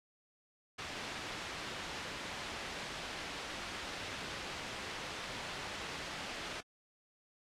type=low-pass noise; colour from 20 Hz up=white; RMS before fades=-44 dBFS; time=0.78-6.61 s; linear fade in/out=10 ms; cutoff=3300 Hz; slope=12 dB/octave; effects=low-pass 10000 Hz 12 dB/octave + AAC 64 kbps